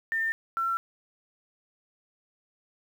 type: tone pair in turn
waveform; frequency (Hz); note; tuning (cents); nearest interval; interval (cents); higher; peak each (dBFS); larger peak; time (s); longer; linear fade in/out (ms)
sine; 1804 / 1351.5; A6 / E6; +43 / +43; perfect fourth; 500; first; -25; neither; 0.12-0.32 / 0.57-0.77; neither; 0
effects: 9-bit